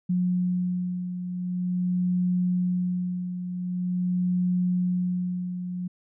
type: beating tone pair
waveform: sine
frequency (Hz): 180 / 180.45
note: F#3 / F#3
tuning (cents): -47 / -43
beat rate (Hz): 0.45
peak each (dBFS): -24 / -31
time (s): 0.09-5.88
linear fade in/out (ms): 10
effects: none